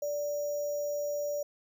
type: tone with sample-and-hold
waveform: sine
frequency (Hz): 583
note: D5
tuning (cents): -13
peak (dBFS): -30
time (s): 0.02-1.43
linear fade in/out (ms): 5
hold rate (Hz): 6300
effects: none